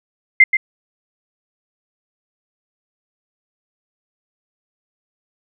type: tone with echo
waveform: sine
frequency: 2093 Hz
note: C7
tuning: in tune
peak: -4 dBFS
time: 0.4-0.44 s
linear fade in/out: 5 ms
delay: 130 ms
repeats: 1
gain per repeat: -8 dB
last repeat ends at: 0.57 s
effects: none